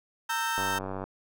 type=chord; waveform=35% pulse; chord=E diminished; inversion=second; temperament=equal with one note detuned; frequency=917.9 / 1318.5 / 1568 Hz; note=Bb5 / E6 / G6; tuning=-27 / 0 / 0 cents; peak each=-29 / -32 / -31 dBFS; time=0.29-0.79 s; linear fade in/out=10 ms
type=click train; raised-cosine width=1 ms; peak=-21 dBFS; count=45; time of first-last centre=0.58-1.04 s; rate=95.7 Hz
effects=none